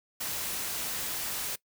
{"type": "noise", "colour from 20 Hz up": "white", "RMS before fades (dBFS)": -34, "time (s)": [0.2, 1.56], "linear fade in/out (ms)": 10, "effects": ["noise-tail reverb RT60 0.1 s tail -21 dB re dry"]}